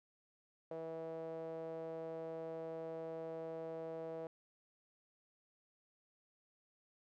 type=tone with band-pass filter; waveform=sawtooth; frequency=162.6 Hz; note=E3; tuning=23 cents flat; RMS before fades=-45 dBFS; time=0.71-4.27 s; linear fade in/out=2 ms; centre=560 Hz; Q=7; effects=none